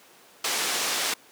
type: low-pass noise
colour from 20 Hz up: white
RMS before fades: -27 dBFS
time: 0.44-1.14 s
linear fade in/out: 5 ms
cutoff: 6900 Hz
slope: 12 dB/octave
effects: pink hiss -53 dBFS RMS until 1.31 s + high-pass 300 Hz 12 dB/octave